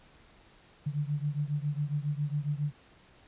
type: beating tone pair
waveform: sine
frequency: 144.1 / 151.4 Hz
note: D3 / D#3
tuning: -33 / -47 cents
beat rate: 7.3 Hz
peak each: -31 / -33 dBFS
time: 0.86-2.72 s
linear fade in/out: 10 ms
effects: pink hiss -59 dBFS RMS until 3.27 s + resampled to 8000 Hz